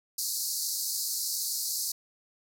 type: band-pass noise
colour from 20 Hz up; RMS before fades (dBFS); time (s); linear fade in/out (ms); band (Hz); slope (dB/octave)
pink; -32; 0.18-1.92; 5; 4200 to 16000; 96
effects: none